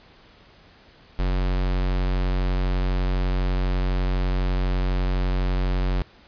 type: tone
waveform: square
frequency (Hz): 46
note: F#1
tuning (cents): -9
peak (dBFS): -21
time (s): 1.19-6.02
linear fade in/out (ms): 0
effects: pink hiss -52 dBFS RMS until 6.27 s + resampled to 11025 Hz